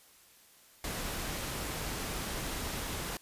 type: noise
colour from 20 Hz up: pink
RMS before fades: -37 dBFS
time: 0.84-3.17 s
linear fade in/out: 2 ms
effects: white hiss -60 dBFS RMS until 3.21 s + resampled to 32000 Hz